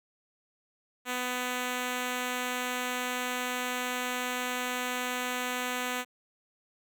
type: tone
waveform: 5% pulse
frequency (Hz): 249.4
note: B3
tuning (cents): +17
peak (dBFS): -19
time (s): 1.05-6.05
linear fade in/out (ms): 50
effects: none